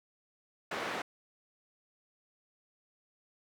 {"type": "band-pass noise", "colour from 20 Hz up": "white", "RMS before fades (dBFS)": -37, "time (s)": [0.71, 1.02], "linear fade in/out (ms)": 5, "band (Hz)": [210, 1800], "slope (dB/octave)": 12, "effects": []}